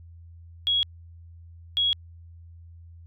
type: tone pair in turn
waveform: sine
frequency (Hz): 3322 / 3322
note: G#7 / G#7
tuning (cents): 0 / 0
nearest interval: unison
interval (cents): 0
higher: neither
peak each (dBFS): -20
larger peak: neither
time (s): 0.67-0.83 / 1.77-1.93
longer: neither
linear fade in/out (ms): 0
effects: added 84 Hz sine -44 dBFS peak until 3.06 s